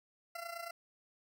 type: tone with amplitude modulation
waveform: 20% pulse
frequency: 681 Hz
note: F5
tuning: 44 cents flat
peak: -34 dBFS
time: 0.35-0.71 s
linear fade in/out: 5 ms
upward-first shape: sine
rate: 28.8 Hz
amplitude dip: 70%
effects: none